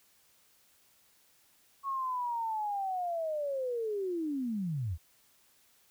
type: linear sweep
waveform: sine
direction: down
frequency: 1108.7 to 72 Hz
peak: -31 dBFS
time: 1.83-4.98 s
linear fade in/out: 50 ms
effects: white hiss -66 dBFS RMS until 5.9 s